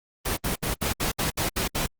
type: noise bursts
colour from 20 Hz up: pink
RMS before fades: -26 dBFS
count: 9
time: 0.25-1.866 s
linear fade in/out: 10 ms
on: 120 ms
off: 67 ms
effects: Opus 24 kbps